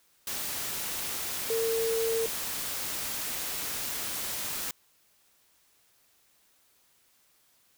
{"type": "tone in noise", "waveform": "sine", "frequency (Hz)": 453.4, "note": "A#4", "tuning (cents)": -48, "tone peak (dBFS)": -26, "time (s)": [1.5, 2.26], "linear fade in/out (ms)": 2, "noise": "white", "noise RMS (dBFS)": -34, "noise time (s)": [0.27, 4.71], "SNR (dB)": 5, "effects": ["white hiss -66 dBFS RMS until 7.77 s"]}